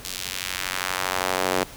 square tone with high-pass filter sweep, 46.25 Hz, F#1, in tune, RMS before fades -27 dBFS, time 0.04-1.64 s, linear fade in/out 10 ms, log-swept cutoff 4300 to 400 Hz, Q 0.93, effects pink hiss -42 dBFS RMS until 1.76 s

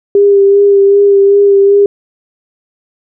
sine tone with vibrato, 399.8 Hz, G4, 34 cents sharp, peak -3 dBFS, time 0.15-1.86 s, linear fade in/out 2 ms, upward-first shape sine, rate 2.6 Hz, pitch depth 21 cents each way, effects none

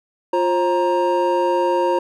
triangle tone cluster, 351.5 / 534 / 936 Hz, F4 / C5 / A#5, +11 / +35 / +7 cents, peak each -18 dBFS, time 0.33-1.99 s, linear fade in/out 5 ms, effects none

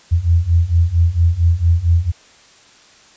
sine beating tone pair, 82.41 / 86.81 Hz, E2 / F2, 0 / -10 cents, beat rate 4.4 Hz, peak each -15 / -13 dBFS, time 0.11-2.12 s, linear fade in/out 20 ms, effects white hiss -47 dBFS RMS until 3.16 s + resampled to 16000 Hz

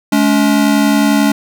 square tone pair together, 212.4 / 283.5 Hz, G#3 / C#4, +39 / +39 cents, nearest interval perfect fourth, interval 500 cents, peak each -13 / -12 dBFS, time 0.12-1.32 s, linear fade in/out 5 ms, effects none

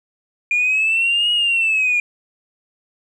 sine linear two-way sweep, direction up then down, 2409 to 2900 to 2409 Hz, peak -13 dBFS, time 0.51-2 s, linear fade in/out 2 ms, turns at 1.32 s, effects tanh soft clip ceiling -11 dBFS + 9-bit

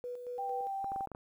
sine tone with tremolo, 491 Hz, B4, 10 cents flat, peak -37 dBFS, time 0.04-0.67 s, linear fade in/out 0 ms, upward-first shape square, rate 4.4 Hz, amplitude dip 45%
sine tone with vibrato, 784 Hz, G5, in tune, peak -34 dBFS, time 0.38-1.06 s, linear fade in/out 10 ms, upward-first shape sine, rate 4.6 Hz, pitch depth 8 cents each way
clicks, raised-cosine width 1 ms, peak -30 dBFS, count 7, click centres 0.844 / 0.919 / 0.961 / 1.008 / 1.073 / 1.117 / 1.149 s
effects 11-bit

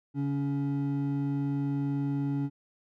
triangle tone pair together, 140.55 / 281.1 Hz, C#3 / C#4, +24 / +24 cents, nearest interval octave, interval 1200 cents, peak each -28 dBFS, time 0.14-2.5 s, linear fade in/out 50 ms, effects none

